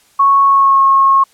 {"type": "tone with pitch glide", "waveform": "sine", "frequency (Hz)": [1105, 1087.3], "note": ["C#6", "C#6"], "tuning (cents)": [-6, -34], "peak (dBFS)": -6, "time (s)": [0.19, 1.24], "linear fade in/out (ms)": 10, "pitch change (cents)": -28, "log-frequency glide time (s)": [0.45, 0.81], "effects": ["white hiss -51 dBFS RMS until 1.33 s", "low-pass 11000 Hz 12 dB/octave"]}